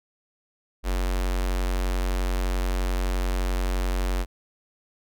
square tone with notch filter, 45.79 Hz, F#1, 17 cents flat, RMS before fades -25 dBFS, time 0.83-4.26 s, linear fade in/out 50 ms, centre 110 Hz, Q 0.54, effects none

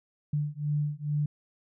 sine beating tone pair, 146.83 / 149.13 Hz, D3 / D3, 0 / +27 cents, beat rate 2.3 Hz, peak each -30 dBFS, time 0.33-1.26 s, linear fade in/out 5 ms, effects none

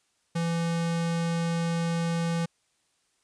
square tone, 167.8 Hz, E3, 31 cents sharp, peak -26 dBFS, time 0.35-2.46 s, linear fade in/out 10 ms, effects white hiss -71 dBFS RMS until 3.23 s + resampled to 22050 Hz

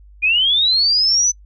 sine linear sweep, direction up, 2400 to 6090 Hz, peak -12 dBFS, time 0.22-1.32 s, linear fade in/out 20 ms, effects noise-tail reverb RT60 0.1 s tail -26 dB re dry + added 50 Hz sine -41 dBFS peak until 1.45 s

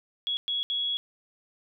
sine tone bursts at uneven times, 3346 Hz, G#7, 12 cents sharp, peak -26 dBFS, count 3, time 0.27-0.37 / 0.48-0.63 / 0.7-0.97 s, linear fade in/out 0 ms, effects none

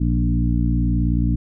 harmonic tone with a mistuned harmonic, 58.9 Hz, A#1, 19 cents sharp, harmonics 1 / 2 / 3 / 4 / 5, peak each -19 / -22 / -24 / -25 / -26 dBFS, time 0-1.36 s, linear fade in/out 10 ms, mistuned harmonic 2, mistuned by +25 cents, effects none

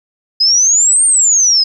sine exponential two-way sweep, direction up then down, 4998 to 8870 to 4998 Hz, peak -7 dBFS, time 0.4-1.64 s, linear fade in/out 10 ms, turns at 1.05 s, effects 8-bit

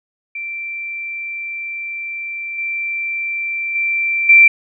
sine tone with level steps, 2349 Hz, D7, in tune, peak -23 / -19 / -15 / -4 dBFS, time 0.35-4.48 s, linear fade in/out 5 ms, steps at 2.58 / 3.75 / 4.29 s, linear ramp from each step 5 ms, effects none

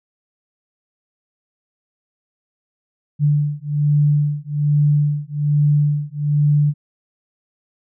sine beating tone pair, 146.5 / 147.7 Hz, D3 / D3, -4 / +10 cents, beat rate 1.2 Hz, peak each -17 dBFS, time 3.19-6.74 s, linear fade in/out 50 ms, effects none

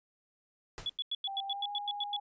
pink noise with exponential decay, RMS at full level -40 dBFS, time 0.78-0.98 s, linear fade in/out 0 ms, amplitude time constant 42 ms
sine tone bursts, 3400 Hz, G#7, 40 cents sharp, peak -31 dBFS, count 11, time 0.86-2.165 s, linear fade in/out 2 ms, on 35 ms, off 92 ms
sine tone with pitch glide, 785 to 819.8 Hz, G5 to G#5, +2 to -23 cents, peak -37 dBFS, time 1.27-2.2 s, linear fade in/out 10 ms, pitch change +75 cents, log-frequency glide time 1.44-1.7 s
effects resampled to 16000 Hz

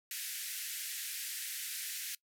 white band-pass noise, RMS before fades -41 dBFS, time 0.11-2.15 s, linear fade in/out 2 ms, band 1600 to 15000 Hz, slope 48 dB/octave, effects noise-tail reverb RT60 0.1 s tail -21 dB re dry

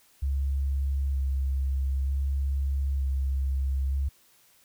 sine tone with vibrato, 68 Hz, C#2, 33 cents flat, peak -24 dBFS, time 0.22-4.09 s, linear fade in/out 10 ms, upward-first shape square, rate 0.54 Hz, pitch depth 17 cents each way, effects white hiss -61 dBFS RMS until 4.64 s

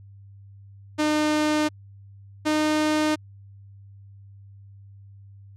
sawtooth tone pair in turn, 303.8 / 306.4 Hz, D#4 / D#4, -41 / -27 cents, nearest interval unison, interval 14 cents, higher second, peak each -16 / -16 dBFS, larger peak neither, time 0.98-1.69 / 2.45-3.16 s, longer neither, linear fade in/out 20 ms, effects added 99 Hz sine -44 dBFS peak until 5.56 s + low-pass 8000 Hz 12 dB/octave

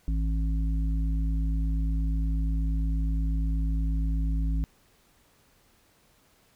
harmonic tone, 54.2 Hz, A1, 25 cents flat, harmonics 1 / 3 / 5, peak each -24 / -34 / -38 dBFS, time 0.08-4.64 s, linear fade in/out 0 ms, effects pink hiss -63 dBFS RMS until 6.55 s

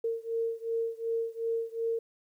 sine beating tone pair, 456.2 / 458.9 Hz, A#4 / A#4, -37 / -27 cents, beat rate 2.7 Hz, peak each -32 / -33 dBFS, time 0.04-1.99 s, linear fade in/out 5 ms, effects 11-bit

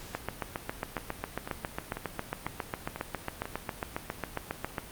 two click trains, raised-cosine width 0.5 ms, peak -16 / -21 dBFS, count 35 / 6, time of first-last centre 0.15-4.782 / 0.98-3.455 s, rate 7.34 / 2.02 Hz, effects pink hiss -46 dBFS RMS until 4.91 s + Opus 48 kbps

